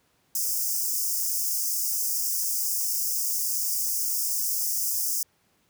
white high-pass noise, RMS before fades -27 dBFS, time 0.35-5.23 s, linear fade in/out 2 ms, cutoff 5000 Hz, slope 96 dB/octave, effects pink hiss -67 dBFS RMS until 5.69 s + high-pass 80 Hz 12 dB/octave

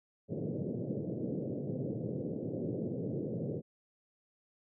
pink band-pass noise, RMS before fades -37 dBFS, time 0.28-3.62 s, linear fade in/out 50 ms, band 110 to 540 Hz, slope 48 dB/octave, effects none

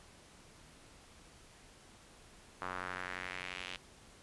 square tone with band-pass filter sweep, 45.73 Hz, F#1, 20 cents flat, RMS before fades -43 dBFS, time 2.61-3.77 s, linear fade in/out 10 ms, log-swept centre 1200 to 3000 Hz, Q 2.2, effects pink hiss -59 dBFS RMS until 4.22 s + resampled to 24000 Hz

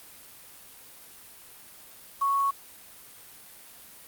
sine tone with quantisation, 1108.7 Hz, C#6, in tune, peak -22 dBFS, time 2.21-2.51 s, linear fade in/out 10 ms, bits 7, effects white hiss -49 dBFS RMS until 4.07 s + Opus 32 kbps

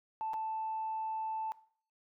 sine tone with dropouts, 880 Hz, A5, in tune, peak -33 dBFS, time 0.21-1.52 s, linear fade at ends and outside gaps 0 ms, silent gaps 0.334-0.34 s, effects noise-tail reverb RT60 0.5 s tail -19 dB re dry + tanh soft clip ceiling -29 dBFS

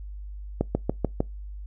slowing click train, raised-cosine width 2 ms, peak -9 dBFS, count 5, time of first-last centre 0.61-1.205 s, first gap 140 ms, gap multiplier 1.04, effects noise-tail reverb RT60 0.2 s tail -25 dB re dry + added 50 Hz sine -35 dBFS peak until 1.66 s

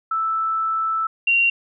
sine tone pair in turn, 1318.5 / 2757 Hz, E6 / F7, 0 / -23 cents, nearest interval octave + minor second, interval 1277 cents, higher second, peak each -19 / -14 dBFS, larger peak second, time 0.11-1.07 / 1.27-1.5 s, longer first, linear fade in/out 5 ms, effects none

